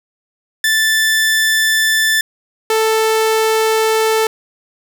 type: tone pair in turn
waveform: sawtooth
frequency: 1760 / 441.2 Hz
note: A6 / A4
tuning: 0 / +5 cents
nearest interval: 2 octaves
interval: 2395 cents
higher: first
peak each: -8 dBFS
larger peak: neither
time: 0.64-2.21 / 2.7-4.27 s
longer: neither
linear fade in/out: 2 ms
effects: none